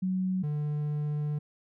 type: tone pair in turn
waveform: sine / triangle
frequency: 186.2 / 148.73 Hz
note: F#3 / D3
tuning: +11 / +22 cents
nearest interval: major third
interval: 389 cents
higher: first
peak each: -26 dBFS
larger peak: neither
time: 0.02-0.43 / 0.43-1.39 s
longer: second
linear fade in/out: 10 ms
effects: none